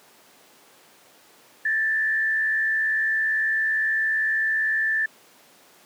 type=tone with frequency modulation; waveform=sine; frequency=1760 Hz; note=A6; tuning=in tune; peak=-20 dBFS; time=1.65-5.06 s; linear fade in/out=5 ms; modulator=77.7 Hz; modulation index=0.55; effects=pink hiss -53 dBFS RMS until 5.85 s + high-pass 300 Hz 12 dB/octave